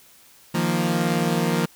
sawtooth chord, Eb suspended second, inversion none, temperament equal, 155.56 / 174.61 / 233.1 Hz, Eb3 / F3 / Bb3, 0 / 0 / 0 cents, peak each -22 / -19 / -21 dBFS, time 0.54-1.66 s, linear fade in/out 10 ms, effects white hiss -52 dBFS RMS until 1.75 s

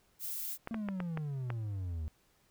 violet noise, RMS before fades -39 dBFS, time 0.19-0.58 s, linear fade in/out 50 ms
clicks, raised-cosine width 0.5 ms, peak -23 dBFS, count 6, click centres 0.674 / 0.744 / 0.887 / 1.003 / 1.174 / 1.503 s
triangle exponential sweep, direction down, 230 to 75.4 Hz, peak -33 dBFS, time 0.71-2.08 s, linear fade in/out 0 ms
effects pink hiss -70 dBFS RMS until 2.5 s

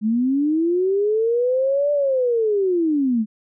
sine linear two-way sweep, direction up then down, 207.7 to 588 to 207.7 Hz, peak -16 dBFS, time 0.01-3.26 s, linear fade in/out 50 ms, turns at 1.92 s, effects none

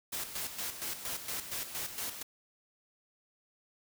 white noise with tremolo, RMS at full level -37 dBFS, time 0.12-2.23 s, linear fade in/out 10 ms, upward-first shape square, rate 4.3 Hz, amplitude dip 60%, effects none

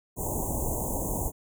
pink band-stop noise, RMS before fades -30 dBFS, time 0.16-1.32 s, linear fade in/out 50 ms, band 1000 to 6500 Hz, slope 96 dB/octave, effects none

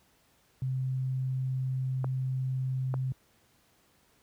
sine tone, 130.4 Hz, C3, 5 cents flat, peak -28 dBFS, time 0.62-3.12 s, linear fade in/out 0 ms
clicks, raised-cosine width 1 ms, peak -21 dBFS, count 2, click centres 2.044 / 2.941 s
effects pink hiss -66 dBFS RMS until 4.22 s + high-pass 60 Hz 12 dB/octave

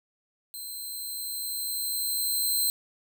5% pulse tone with level ramp, 4104 Hz, C8, 34 cents flat, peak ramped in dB -30 to -16 dBFS, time 0.54-2.7 s, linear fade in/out 0 ms, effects none

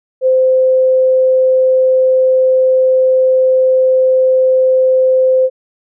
sine tone, 518 Hz, C5, 17 cents flat, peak -7 dBFS, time 0.21-5.5 s, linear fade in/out 50 ms, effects none

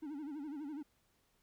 triangle tone with vibrato, 293.7 Hz, D4, in tune, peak -39 dBFS, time 0.02-0.83 s, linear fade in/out 10 ms, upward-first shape sine, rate 12 Hz, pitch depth 130 cents each way, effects pink hiss -75 dBFS RMS until 1.42 s

